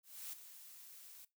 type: noise with ADSR envelope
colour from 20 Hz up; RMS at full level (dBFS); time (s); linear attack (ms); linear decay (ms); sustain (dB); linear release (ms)
blue; -45; 0.03-1.25; 300; 6; -11; 5
effects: noise-tail reverb RT60 0.2 s tail -19 dB re dry